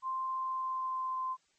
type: tone with pitch glide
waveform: sine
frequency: 1046.5 to 1036.9 Hz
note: C6 to C6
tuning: 0 to -16 cents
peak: -32 dBFS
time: 0.02-1.37 s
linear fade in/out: 50 ms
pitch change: -16 cents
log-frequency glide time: 0.29-1.2 s
effects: white hiss -72 dBFS RMS until 1.58 s + MP3 32 kbps